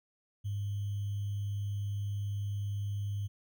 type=tone with sample-and-hold; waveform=sine; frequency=101.2 Hz; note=G#2; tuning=44 cents flat; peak=-32 dBFS; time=0.44-3.28 s; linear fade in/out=20 ms; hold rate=3150 Hz; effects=none